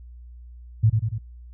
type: tone with echo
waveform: sine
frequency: 110 Hz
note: A2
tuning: in tune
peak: -13 dBFS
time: 0.83-0.9 s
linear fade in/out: 10 ms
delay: 95 ms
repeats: 3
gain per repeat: -4 dB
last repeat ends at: 1.185 s
effects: noise-tail reverb RT60 0.2 s tail -25 dB re dry + added 60 Hz sine -40 dBFS peak until 1.53 s